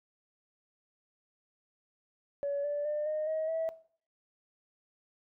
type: tone with pitch steps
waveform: sine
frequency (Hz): 567 / 582.6 / 598.6 / 615.1 / 632 / 649.4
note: C#5 / D5 / D5 / D#5 / D#5 / E5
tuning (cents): +39 / -14 / +33 / -20 / +27 / -26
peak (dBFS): -29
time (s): 2.43-3.69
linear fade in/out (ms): 0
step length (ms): 210
effects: noise-tail reverb RT60 0.5 s tail -18 dB re dry + tanh soft clip ceiling -26 dBFS